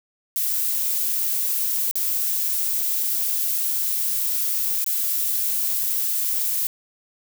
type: noise with dropouts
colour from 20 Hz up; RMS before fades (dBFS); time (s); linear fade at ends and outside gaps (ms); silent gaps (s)
violet; -23; 0.36-6.67; 0; 1.912-1.955 / 4.843-4.863
effects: none